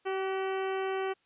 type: harmonic tone with a mistuned harmonic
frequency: 383.4 Hz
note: G4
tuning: 38 cents flat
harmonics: 1 / 2 / 3 / 4 / 5 / 6 / 7 / 8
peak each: -31 / -37 / -41 / -43 / -45 / -47 / -48 / -49 dBFS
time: 0.05-1.14 s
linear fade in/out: 20 ms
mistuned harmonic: 4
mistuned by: -33 cents
effects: white hiss -70 dBFS RMS until 1.25 s + resampled to 8000 Hz